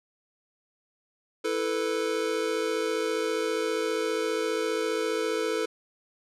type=chord; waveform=square; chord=E suspended fourth; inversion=none; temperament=just; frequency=329.6 / 439.5 / 494.4 Hz; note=E4 / A4 / B4; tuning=0 / -2 / +2 cents; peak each=-34 / -29 / -32 dBFS; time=1.44-5.66 s; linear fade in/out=10 ms; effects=low-pass 9000 Hz 12 dB/octave